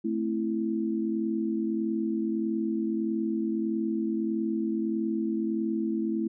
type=chord; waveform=sine; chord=A minor; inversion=none; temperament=equal with one note detuned; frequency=220 / 261.6 / 330.8 Hz; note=A3 / C4 / E4; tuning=0 / 0 / +6 cents; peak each=-29 / -35 / -29 dBFS; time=0.04-6.28 s; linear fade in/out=10 ms; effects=none